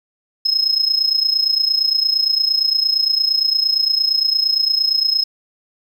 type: tone with amplitude modulation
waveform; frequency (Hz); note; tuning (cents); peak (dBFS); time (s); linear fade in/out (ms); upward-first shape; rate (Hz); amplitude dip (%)
sine; 5150; E8; -41; -9; 0.45-5.24; 10; sine; 28.7; 80
effects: tanh soft clip ceiling -9 dBFS + 8-bit